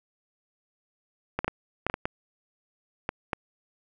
clicks, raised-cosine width 0.5 ms, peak -12 dBFS, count 9, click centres 1.39 / 1.445 / 1.48 / 1.866 / 1.899 / 1.941 / 2.055 / 3.091 / 3.332 s, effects none

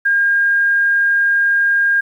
sine tone, 1614 Hz, G#6, 50 cents flat, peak -11 dBFS, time 0.05-2.01 s, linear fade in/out 10 ms, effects 8-bit

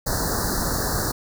pink band-stop noise, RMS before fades -24 dBFS, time 0.06-1.12 s, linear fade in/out 10 ms, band 1800 to 4100 Hz, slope 96 dB/octave, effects none

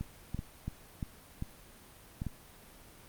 clicks, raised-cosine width 5 ms, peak -23 dBFS, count 8, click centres 0.01 / 0.346 / 0.391 / 0.68 / 1.028 / 1.424 / 2.219 / 2.267 s, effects pink hiss -55 dBFS RMS until 3.08 s + Opus 32 kbps

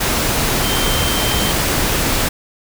sine tone in noise, 3132 Hz, G7, 2 cents flat, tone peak -23 dBFS, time 0.63-1.52 s, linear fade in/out 10 ms, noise pink, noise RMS -17 dBFS, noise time 0-2.29 s, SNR -9 dB, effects none

